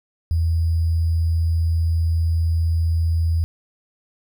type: tone with sample-and-hold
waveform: sine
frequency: 82.41 Hz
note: E2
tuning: in tune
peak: -16 dBFS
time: 0.31-3.44 s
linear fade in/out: 0 ms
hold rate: 4900 Hz
effects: none